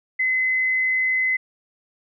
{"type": "tone", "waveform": "sine", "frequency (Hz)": 2038, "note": "C7", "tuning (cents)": -46, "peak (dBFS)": -18, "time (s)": [0.19, 1.37], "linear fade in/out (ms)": 10, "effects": []}